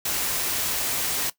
white noise, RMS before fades -26 dBFS, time 0.05-1.3 s, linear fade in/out 5 ms, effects noise-tail reverb RT60 0.1 s tail -17 dB re dry

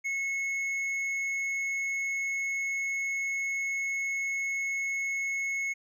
triangle tone with hard clipping, 2187 Hz, C#7, 24 cents flat, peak -30 dBFS, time 0.04-5.74 s, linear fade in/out 20 ms, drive 8 dB, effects none

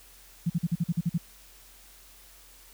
sine tone bursts, 169.2 Hz, E3, 45 cents sharp, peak -22 dBFS, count 9, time 0.46-1.18 s, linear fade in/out 10 ms, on 40 ms, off 45 ms, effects added 45 Hz sine -57 dBFS peak until 2.73 s + white hiss -54 dBFS RMS until 2.73 s

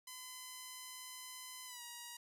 5% pulse tone with pitch glide, 1017 to 954.4 Hz, C6 to A#5, -50 to +41 cents, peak -36 dBFS, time 0.07-2.17 s, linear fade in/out 5 ms, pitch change -109 cents, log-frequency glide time 1.66-1.82 s, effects none

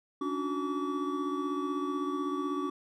triangle tone cluster, 284 / 300 / 365 / 1145 Hz, C#4 / D4 / F#4 / D6, +42 / +37 / -24 / -44 cents, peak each -32 / -37 / -34 / -34 dBFS, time 0.21-2.7 s, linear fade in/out 5 ms, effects none

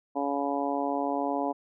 harmonic tone, 141.1 Hz, C#3, 31 cents sharp, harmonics 2 / 3 / 4 / 5 / 6 / 7, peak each -31 / -36 / -34 / -32 / -34 / -36 dBFS, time 0.15-1.53 s, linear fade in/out 20 ms, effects none

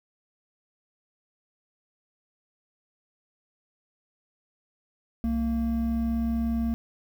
triangle tone pair together, 64.44 / 229.5 Hz, C2 / A#3, -26 / -27 cents, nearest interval octave + minor seventh, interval 2199 cents, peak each -28 / -23 dBFS, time 5.24-6.74 s, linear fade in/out 0 ms, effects 9-bit

